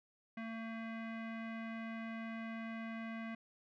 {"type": "tone with low-pass filter", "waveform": "square", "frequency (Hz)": 225.8, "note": "A3", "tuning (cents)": 45, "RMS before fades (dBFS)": -44, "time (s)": [0.37, 3.35], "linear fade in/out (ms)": 5, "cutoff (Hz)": 2100, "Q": 2.9, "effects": []}